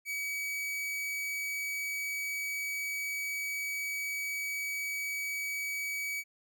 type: tone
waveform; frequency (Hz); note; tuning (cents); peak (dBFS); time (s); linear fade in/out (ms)
45% pulse; 2274; C#7; +44; -33; 0.05-6.24; 50
effects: none